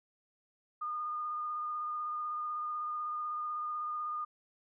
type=tone with vibrato; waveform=sine; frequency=1220 Hz; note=D#6; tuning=34 cents flat; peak=-34 dBFS; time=0.81-4.25 s; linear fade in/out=10 ms; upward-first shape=triangle; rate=16 Hz; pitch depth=19 cents each way; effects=none